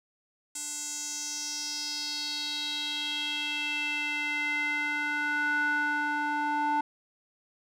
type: tone with band-pass filter sweep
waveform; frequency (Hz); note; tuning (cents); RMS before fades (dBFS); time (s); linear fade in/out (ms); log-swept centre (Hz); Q
square; 295.4; D4; +10; -31; 0.55-6.81; 5; 7800 to 1000; 4.4
effects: none